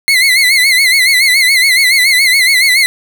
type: tone with vibrato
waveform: 30% pulse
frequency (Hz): 2093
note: C7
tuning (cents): 0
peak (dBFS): -4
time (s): 0.08-2.86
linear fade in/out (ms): 0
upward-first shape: sine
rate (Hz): 7.1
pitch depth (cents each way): 100
effects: none

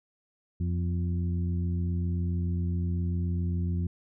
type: harmonic tone with a mistuned harmonic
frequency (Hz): 87.31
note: F2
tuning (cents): 0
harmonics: 1 / 2 / 3 / 4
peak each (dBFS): -27 / -32 / -42 / -45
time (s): 0.6-3.87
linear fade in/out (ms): 5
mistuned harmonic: 3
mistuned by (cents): -55
effects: none

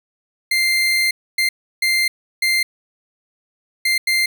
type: tone bursts at uneven times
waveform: 30% pulse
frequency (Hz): 2093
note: C7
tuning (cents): 0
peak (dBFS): -12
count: 6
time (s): 0.51-1.11 / 1.38-1.49 / 1.82-2.08 / 2.42-2.63 / 3.85-3.98 / 4.07-4.26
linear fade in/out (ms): 5
effects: none

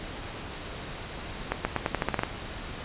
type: accelerating click train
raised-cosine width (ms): 0.5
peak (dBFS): -10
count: 10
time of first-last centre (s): 1.52-2.234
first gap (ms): 130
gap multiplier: 0.87
effects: pink hiss -38 dBFS RMS until 2.84 s + resampled to 8000 Hz

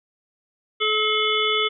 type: harmonic tone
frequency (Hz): 430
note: A4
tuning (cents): -40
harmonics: 1 / 3 / 5 / 7 / 8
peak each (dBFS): -25 / -25 / -25 / -25 / -25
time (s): 0.8-1.69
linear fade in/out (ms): 20
effects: none

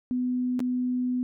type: tone with dropouts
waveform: sine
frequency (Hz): 250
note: B3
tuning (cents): +21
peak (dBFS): -24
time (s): 0.11-1.23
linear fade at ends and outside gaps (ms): 0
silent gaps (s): 0.593-0.603
effects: none

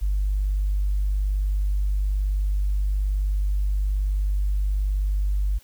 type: tone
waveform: sine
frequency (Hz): 49.44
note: G1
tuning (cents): +15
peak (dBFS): -19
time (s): 0.01-5.59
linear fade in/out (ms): 20
effects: tanh soft clip ceiling -15 dBFS + white hiss -55 dBFS RMS until 5.63 s

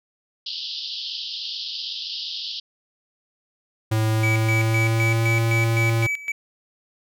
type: band-pass noise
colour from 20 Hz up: white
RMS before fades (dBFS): -31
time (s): 0.46-2.6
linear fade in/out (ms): 5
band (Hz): 2900 to 5100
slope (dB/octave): 96
type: tone with pitch glide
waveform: square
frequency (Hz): 109.9 to 114.1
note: A2 to A#2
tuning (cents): -2 to -37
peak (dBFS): -19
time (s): 3.91-6.07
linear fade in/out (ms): 10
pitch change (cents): +65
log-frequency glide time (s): 4.07-5.32
type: tone with tremolo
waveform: triangle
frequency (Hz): 2291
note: D7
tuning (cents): -44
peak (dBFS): -20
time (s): 4.23-6.32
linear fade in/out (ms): 5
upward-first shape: square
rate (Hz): 3.9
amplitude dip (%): 80
effects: none

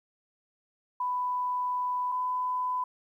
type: tone pair in turn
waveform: sine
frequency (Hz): 994 / 1002.6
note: B5 / B5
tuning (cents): +11 / +26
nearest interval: unison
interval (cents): 15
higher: second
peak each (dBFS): -27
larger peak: neither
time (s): 1-2.12 / 2.12-2.84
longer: first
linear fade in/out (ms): 5
effects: 11-bit

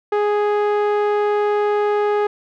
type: tone with low-pass filter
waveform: sawtooth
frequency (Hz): 415.3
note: G#4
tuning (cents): 0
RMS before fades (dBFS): -18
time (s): 0.12-2.27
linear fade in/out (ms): 5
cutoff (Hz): 1400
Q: 0.69
effects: none

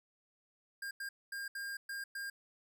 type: tone bursts at uneven times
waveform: square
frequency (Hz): 1608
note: G6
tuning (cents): +44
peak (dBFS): -40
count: 6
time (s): 0.82-0.91 / 1-1.09 / 1.32-1.48 / 1.55-1.77 / 1.89-2.04 / 2.15-2.3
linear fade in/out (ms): 5
effects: none

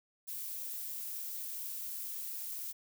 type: noise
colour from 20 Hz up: violet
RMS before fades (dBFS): -41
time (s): 0.27-2.73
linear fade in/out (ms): 20
effects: none

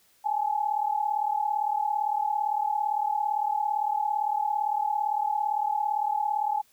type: tone pair together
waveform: sine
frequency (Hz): 822.3 / 860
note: G#5 / A5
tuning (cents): -17 / -40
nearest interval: minor second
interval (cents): 77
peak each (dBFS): -27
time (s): 0.24-6.62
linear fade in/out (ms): 20
effects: white hiss -63 dBFS RMS until 6.72 s

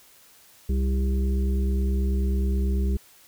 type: harmonic tone with a mistuned harmonic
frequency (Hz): 65.41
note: C2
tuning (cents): 0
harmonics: 1 / 3 / 5 / 6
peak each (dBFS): -21 / -30 / -39 / -36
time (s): 0.69-2.97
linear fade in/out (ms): 5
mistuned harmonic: 6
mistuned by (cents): +17
effects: white hiss -54 dBFS RMS until 3.27 s

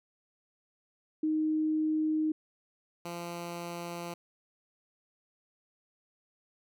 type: tone pair in turn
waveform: sine / 10% pulse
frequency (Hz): 311.1 / 172.1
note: D#4 / F3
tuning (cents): 0 / -25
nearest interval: minor seventh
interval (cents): 1025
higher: first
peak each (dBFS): -26 / -29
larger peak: first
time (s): 1.23-2.32 / 3.05-4.14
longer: neither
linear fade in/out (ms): 5
effects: none

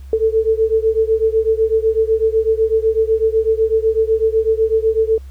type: beating tone pair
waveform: sine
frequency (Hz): 440 / 448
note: A4 / A4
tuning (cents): 0 / +31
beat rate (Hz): 8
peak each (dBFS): -15 / -16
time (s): 0.13-5.18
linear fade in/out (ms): 2
effects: added 67 Hz sine -31 dBFS peak until 5.3 s + pink hiss -54 dBFS RMS until 5.3 s

